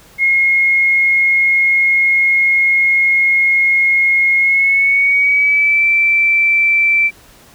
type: tone with pitch glide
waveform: sine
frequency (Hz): 2154 to 2335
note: C7 to D7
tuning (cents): +50 to -11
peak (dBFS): -9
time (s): 0.18-7.11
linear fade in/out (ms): 50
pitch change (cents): +139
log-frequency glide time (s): 4.38-5.86
effects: pink hiss -44 dBFS RMS until 7.54 s